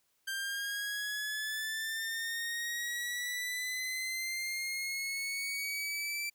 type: linear sweep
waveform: sawtooth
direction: up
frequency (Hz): 1577 to 2339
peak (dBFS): -31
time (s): 0.27-6.3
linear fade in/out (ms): 10
effects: white hiss -75 dBFS RMS until 6.34 s